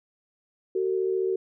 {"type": "tone pair together", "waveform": "sine", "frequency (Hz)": [377.7, 452.2], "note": ["F#4", "A4"], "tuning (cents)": [36, 47], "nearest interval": "minor third", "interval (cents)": 311, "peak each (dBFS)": [-24, -29], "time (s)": [0.75, 1.36], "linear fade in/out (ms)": 5, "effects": []}